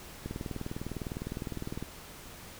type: click train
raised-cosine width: 3 ms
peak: -23 dBFS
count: 32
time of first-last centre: 0.26-1.826 s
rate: 19.8 Hz
effects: pink hiss -48 dBFS RMS until 2.59 s